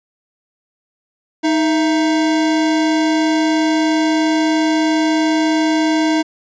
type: tone pair together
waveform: square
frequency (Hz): 313.2 / 665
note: D#4 / E5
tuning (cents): +11 / +15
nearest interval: octave + minor second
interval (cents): 1304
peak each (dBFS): -14 / -23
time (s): 1.43-6.23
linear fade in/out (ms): 20
effects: resampled to 16000 Hz